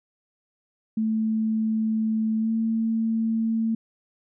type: tone with pitch glide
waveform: sine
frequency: 220 to 224.6 Hz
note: A3 to A3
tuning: 0 to +36 cents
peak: -21 dBFS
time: 0.97-3.75 s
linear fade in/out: 5 ms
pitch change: +36 cents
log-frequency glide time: 2.39-2.51 s
effects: none